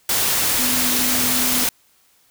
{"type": "tone in noise", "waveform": "sine", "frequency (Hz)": 250, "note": "B3", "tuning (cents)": 21, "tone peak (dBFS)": -26, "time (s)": [0.59, 1.64], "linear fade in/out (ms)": 2, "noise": "white", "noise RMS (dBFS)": -19, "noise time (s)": [0.09, 1.69], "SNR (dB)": -10, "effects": ["white hiss -58 dBFS RMS until 2.3 s"]}